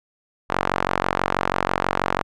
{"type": "tone with band-pass filter", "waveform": "sawtooth", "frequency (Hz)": 46.16, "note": "F#1", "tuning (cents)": -3, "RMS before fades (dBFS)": -23, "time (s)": [0.49, 2.23], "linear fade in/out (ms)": 20, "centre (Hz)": 1100, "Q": 1.2, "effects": []}